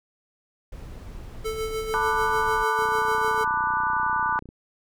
brown noise, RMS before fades -38 dBFS, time 0.72-2.64 s, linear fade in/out 5 ms
square tone with tremolo, 440 Hz, A4, in tune, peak -26 dBFS, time 1.44-3.45 s, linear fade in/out 20 ms, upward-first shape sine, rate 6.7 Hz, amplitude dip 50%
sine chord, B minor seventh, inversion third, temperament just, 889 / 987.8 / 1185.3 / 1481.6 Hz, A5 / B5 / D6 / F#6, +18 / 0 / +16 / +2 cents, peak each -27 dBFS, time 1.94-4.39 s, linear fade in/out 0 ms
click train, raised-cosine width 3 ms, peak -29 dBFS, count 53, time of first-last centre 2.79-4.489 s, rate 30.6 Hz
effects none

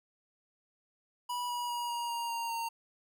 square tone with pitch steps, 977 / 967.5 / 958 / 948.6 / 939.4 / 930.2 / 921.1 Hz, B5 / B5 / A#5 / A#5 / A#5 / A#5 / A#5, -19 / -36 / +47 / +30 / +13 / -4 / -21 cents, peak -34 dBFS, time 1.29-2.69 s, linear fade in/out 10 ms, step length 200 ms, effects none

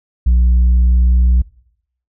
sine tone with pitch glide, 60.6 to 61.27 Hz, B1 to B1, -32 to -13 cents, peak -5 dBFS, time 0.26-1.42 s, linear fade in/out 10 ms, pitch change +19 cents, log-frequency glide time 0.47-1.23 s, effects noise-tail reverb RT60 0.7 s tail -23 dB re dry + tanh soft clip ceiling -7 dBFS

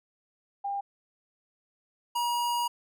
sine / square tone pair in turn, 800 / 956 Hz, G5 / A#5, +35 / +43 cents, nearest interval minor third, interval 308 cents, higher second, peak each -29 / -27 dBFS, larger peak second, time 0.64-0.81 / 2.15-2.68 s, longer second, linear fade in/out 10 ms, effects none

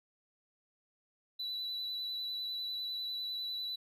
triangle tone with vibrato, 3961 Hz, B7, 4 cents sharp, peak -34 dBFS, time 1.39-3.76 s, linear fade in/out 10 ms, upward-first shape triangle, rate 10 Hz, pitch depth 26 cents each way, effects tanh soft clip ceiling -31 dBFS

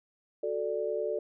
sine chord, D major, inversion first, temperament equal, 370 / 440 / 587.3 Hz, F#4 / A4 / D5, 0 / 0 / 0 cents, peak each -36 / -32 / -33 dBFS, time 0.43-1.19 s, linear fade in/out 5 ms, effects none

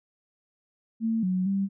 sine tone with pitch steps, 225 / 184.6 / 196 Hz, A3 / F#3 / G3, +39 / -4 / 0 cents, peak -23 dBFS, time 1-1.69 s, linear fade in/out 50 ms, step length 230 ms, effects none

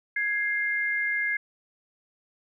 sine tone pair together, 1661.2 / 2107 Hz, G#6 / C7, 0 / +12 cents, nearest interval major third, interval 412 cents, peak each -27 dBFS, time 0.16-1.37 s, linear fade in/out 5 ms, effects none

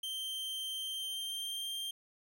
45% pulse tone with pitch glide, 3136 to 3176 Hz, G7 to G7, 0 to +22 cents, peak -37 dBFS, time 0.03-1.91 s, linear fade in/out 5 ms, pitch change +22 cents, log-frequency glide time 0.75-1.7 s, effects none

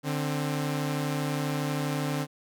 sawtooth tone pair together, 148.3 / 264.2 Hz, D3 / C4, +17 / +17 cents, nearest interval minor seventh, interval 1000 cents, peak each -25 / -28 dBFS, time 0.03-2.27 s, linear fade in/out 50 ms, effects none

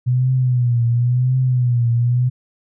sine tone with vibrato, 123.47 Hz, B2, in tune, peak -13 dBFS, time 0.06-2.3 s, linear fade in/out 20 ms, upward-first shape triangle, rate 0.95 Hz, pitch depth 94 cents each way, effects none

